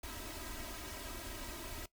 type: noise with comb filter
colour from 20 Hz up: pink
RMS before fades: -45 dBFS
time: 0.03-1.86 s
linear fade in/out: 5 ms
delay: 3.1 ms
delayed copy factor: +0.85
effects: noise-tail reverb RT60 0.1 s tail -18 dB re dry